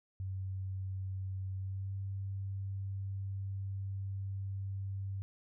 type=tone with pitch glide; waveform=sine; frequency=95.2 to 97.48 Hz; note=F#2 to G2; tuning=+50 to -9 cents; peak=-36 dBFS; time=0.2-5.22 s; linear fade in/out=0 ms; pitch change=+41 cents; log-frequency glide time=1.56-1.95 s; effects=none